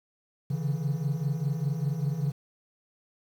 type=tone cluster; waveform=triangle; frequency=137.5 / 142.6 / 162.2 Hz; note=C#3 / C#3 / E3; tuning=-14 / +49 / -28 cents; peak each=-29 dBFS; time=0.5-2.32 s; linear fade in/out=10 ms; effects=9-bit